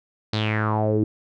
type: tone with low-pass filter sweep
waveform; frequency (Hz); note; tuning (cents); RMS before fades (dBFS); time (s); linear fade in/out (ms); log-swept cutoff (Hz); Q
sawtooth; 108; A2; -32; -22; 0.33-1.04; 5; 4400 to 310; 5.8
effects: none